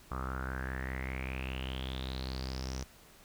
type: tone with low-pass filter sweep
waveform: sawtooth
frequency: 65 Hz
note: C2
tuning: 11 cents flat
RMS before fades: -38 dBFS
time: 0.11-2.84 s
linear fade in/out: 5 ms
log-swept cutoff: 1200 to 6000 Hz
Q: 8.3
effects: pink hiss -58 dBFS RMS until 3.24 s